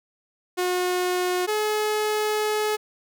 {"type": "tone pair in turn", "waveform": "sawtooth", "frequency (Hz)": [361.6, 425.7], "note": ["F#4", "G#4"], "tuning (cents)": [-40, 43], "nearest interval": "minor third", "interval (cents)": 283, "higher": "second", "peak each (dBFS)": -18, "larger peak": "neither", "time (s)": [[0.57, 1.47], [1.47, 2.77]], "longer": "second", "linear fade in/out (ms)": 20, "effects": []}